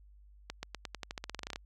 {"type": "accelerating click train", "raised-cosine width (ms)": 0.2, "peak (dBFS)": -21, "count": 17, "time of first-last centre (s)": [0.5, 1.559], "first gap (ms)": 130, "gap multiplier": 0.9, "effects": ["added 50 Hz sine -55 dBFS peak until 1.65 s"]}